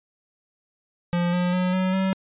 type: tone with pitch steps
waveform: square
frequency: 174.4 / 178.27 / 182.23 / 186.27 / 190.4 Hz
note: F3 / F3 / F#3 / F#3 / F#3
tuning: -2 / +36 / -26 / +12 / +50 cents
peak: -21 dBFS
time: 1.13-2.13 s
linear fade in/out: 0 ms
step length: 200 ms
effects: resampled to 8000 Hz